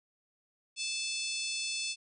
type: harmonic tone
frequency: 875 Hz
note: A5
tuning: 10 cents flat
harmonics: 3 / 4 / 5 / 6 / 7 / 8 / 9 / 10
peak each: -38 / -41 / -40 / -40 / -43 / -47 / -46 / -44 dBFS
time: 0.76-1.96 s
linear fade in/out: 50 ms
effects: none